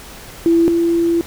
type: tone pair in turn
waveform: sine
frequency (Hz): 334.5 / 337.6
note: E4 / E4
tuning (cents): +25 / +41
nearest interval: unison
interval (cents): 16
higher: second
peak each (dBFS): -9 / -12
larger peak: first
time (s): 0.46-0.68 / 0.68-1.21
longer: second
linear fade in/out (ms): 0
effects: pink hiss -36 dBFS RMS until 1.26 s